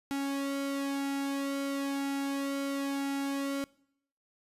sawtooth tone with flanger, 277.2 Hz, C#4, in tune, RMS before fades -33 dBFS, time 0.11-3.64 s, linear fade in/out 0 ms, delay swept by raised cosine 1.9 to 2.48 ms, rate 1 Hz, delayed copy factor -0.7, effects noise-tail reverb RT60 0.7 s tail -23 dB re dry + resampled to 32000 Hz

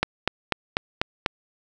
click train, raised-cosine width 0.3 ms, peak -4 dBFS, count 6, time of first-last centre 0.03-1.262 s, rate 4.06 Hz, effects none

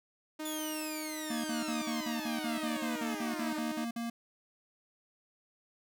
sawtooth tone with tremolo, 309.5 Hz, D#4, 9 cents flat, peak -32 dBFS, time 0.39-3.85 s, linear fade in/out 10 ms, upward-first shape triangle, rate 0.98 Hz, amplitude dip 30%
10% pulse exponential sweep, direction down, 3520 to 293.7 Hz, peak -32 dBFS, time 0.45-3.59 s, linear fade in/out 5 ms
square tone bursts, 233.1 Hz, A#3, in tune, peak -35 dBFS, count 15, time 1.3-4.1 s, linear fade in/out 5 ms, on 140 ms, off 50 ms
effects none

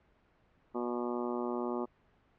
harmonic tone, 121.3 Hz, B2, 31 cents flat, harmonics 2 / 3 / 4 / 5 / 6 / 7 / 8 / 9 / 10, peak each -37 / -36 / -43 / -43 / -47 / -44 / -47 / -45 / -47 dBFS, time 0.74-1.86 s, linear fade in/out 20 ms, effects pink hiss -68 dBFS RMS until 2.38 s + low-pass 2000 Hz 12 dB/octave

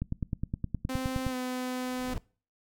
click train, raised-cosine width 5 ms, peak -18 dBFS, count 13, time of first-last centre 0.02-1.266 s, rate 9.63 Hz
sawtooth tone with pitch glide, 260 to 253 Hz, C4 to B3, -11 to +42 cents, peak -28 dBFS, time 0.89-2.14 s, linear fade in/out 5 ms, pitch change -47 cents, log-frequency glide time 1.29-1.35 s
brown noise with exponential growth, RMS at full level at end -33 dBFS, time 1.81-2.18 s, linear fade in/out 1 ms, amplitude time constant 80 ms
effects noise-tail reverb RT60 0.4 s tail -23 dB re dry

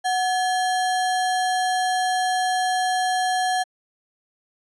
sine tone with sample-and-hold, 740 Hz, F#5, in tune, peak -19 dBFS, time 0.04-3.64 s, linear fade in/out 20 ms, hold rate 2450 Hz, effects resampled to 24000 Hz

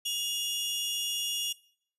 sawtooth tone pair together, 2848 / 3383 Hz, F7 / G#7, +33 / +31 cents, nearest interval minor third, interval 298 cents, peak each -28 / -32 dBFS, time 0.05-1.53 s, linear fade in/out 10 ms, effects noise-tail reverb RT60 0.6 s tail -21 dB re dry + resampled to 32000 Hz

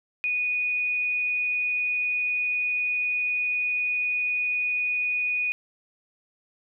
sine tone, 2472 Hz, D#7, 12 cents flat, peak -23 dBFS, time 0.24-5.52 s, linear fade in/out 0 ms, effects none

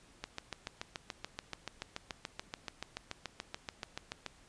click train, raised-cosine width 0.2 ms, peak -21 dBFS, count 29, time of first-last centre 0.24-4.263 s, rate 6.96 Hz, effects pink hiss -62 dBFS RMS until 4.48 s + resampled to 22050 Hz

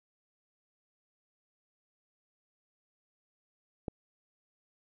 click, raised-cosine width 2 ms, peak -21 dBFS, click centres 3.882 s, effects none

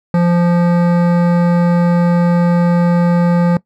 sine tone with hard clipping, 173.6 Hz, F3, 10 cents flat, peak -11 dBFS, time 0.14-3.57 s, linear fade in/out 2 ms, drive 15 dB, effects noise-tail reverb RT60 0.1 s tail -20 dB re dry

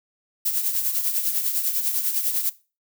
violet noise with tremolo, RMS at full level -21 dBFS, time 0.45-2.5 s, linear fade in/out 10 ms, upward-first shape triangle, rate 10 Hz, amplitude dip 65%, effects noise-tail reverb RT60 0.3 s tail -18 dB re dry

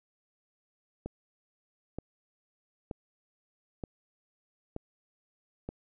click train, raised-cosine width 2 ms, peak -23 dBFS, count 6, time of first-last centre 1.06-5.69 s, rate 1.08 Hz, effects none

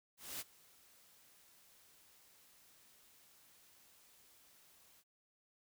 white noise with ADSR envelope, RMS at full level -43 dBFS, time 0.17-5.04 s, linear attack 230 ms, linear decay 33 ms, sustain -23 dB, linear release 49 ms, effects none

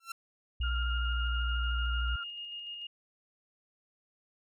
sawtooth tone with exponential growth, 1352 Hz, E6, 43 cents sharp, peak -30 dBFS, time 0-0.12 s, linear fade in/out 5 ms, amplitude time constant 26 ms
sine tone with pitch glide, 60.6 to 60.11 Hz, B1 to B1, -32 to -46 cents, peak -29 dBFS, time 0.6-2.16 s, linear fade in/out 5 ms, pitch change -14 cents, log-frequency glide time 0.74-1.14 s
sine tone with tremolo, 2845 Hz, F7, 31 cents sharp, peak -38 dBFS, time 0.61-2.87 s, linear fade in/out 5 ms, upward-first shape square, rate 6.8 Hz, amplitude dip 25%
sine tone with vibrato, 1396.9 Hz, F6, in tune, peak -36 dBFS, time 0.63-2.24 s, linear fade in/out 10 ms, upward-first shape square, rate 13 Hz, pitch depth 18 cents each way
effects none

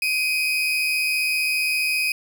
35% pulse tone pair together, 2349 / 2504 Hz, D7 / D#7, 0 / +10 cents, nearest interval minor second, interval 110 cents, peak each -27 / -19 dBFS, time 0.02-2.12 s, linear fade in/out 2 ms, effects none

